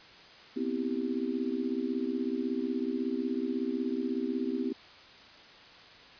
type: chord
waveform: sine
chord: C major seventh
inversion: third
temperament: just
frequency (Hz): 245.3 / 261.6 / 327 / 392.4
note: B3 / C4 / E4 / G4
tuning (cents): -12 / 0 / -14 / +2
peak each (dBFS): -35 / -33 / -36 / -36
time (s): 0.56-4.73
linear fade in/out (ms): 10
effects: white hiss -52 dBFS RMS until 6.19 s + resampled to 11025 Hz